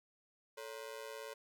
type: ring-modulated tone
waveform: sawtooth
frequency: 500 Hz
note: B4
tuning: 21 cents sharp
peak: -38 dBFS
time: 0.57-1.34 s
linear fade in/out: 10 ms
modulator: 58.9 Hz
effects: none